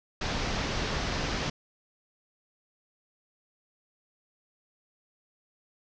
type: low-pass noise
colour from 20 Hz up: pink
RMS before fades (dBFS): -31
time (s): 0.21-1.5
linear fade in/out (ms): 5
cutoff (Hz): 6100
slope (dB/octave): 48
effects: none